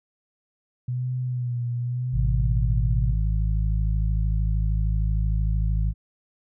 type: tone with vibrato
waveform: sine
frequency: 123.47 Hz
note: B2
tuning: in tune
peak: -24 dBFS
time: 0.88-3.13 s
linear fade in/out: 5 ms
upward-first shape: sine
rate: 0.94 Hz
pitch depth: 46 cents each way
type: harmonic tone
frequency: 53.1 Hz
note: G#1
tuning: 39 cents sharp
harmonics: 1 / 2 / 3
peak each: -21 / -27 / -31 dBFS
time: 2.12-5.94 s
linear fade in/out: 50 ms
effects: none